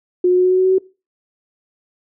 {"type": "tone with pitch steps", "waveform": "sine", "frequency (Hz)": [360, 362.5, 365, 367.6, 370.1, 372.7, 375.3, 377.9], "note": ["F#4", "F#4", "F#4", "F#4", "F#4", "F#4", "F#4", "F#4"], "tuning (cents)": [-47, -35, -24, -11, 0, 13, 25, 37], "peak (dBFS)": -10, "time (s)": [0.24, 0.784], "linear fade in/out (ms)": 5, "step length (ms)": 68, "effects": ["noise-tail reverb RT60 0.3 s tail -21 dB re dry"]}